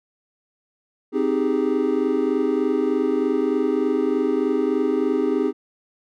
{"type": "chord", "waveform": "triangle", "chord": "Ab major seventh", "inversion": "first", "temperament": "equal", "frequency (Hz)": [261.6, 311.1, 392, 415.3], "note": ["C4", "Eb4", "G4", "Ab4"], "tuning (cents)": [0, 0, 0, 0], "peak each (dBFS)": -22, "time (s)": [1.12, 5.53], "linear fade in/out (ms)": 50, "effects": []}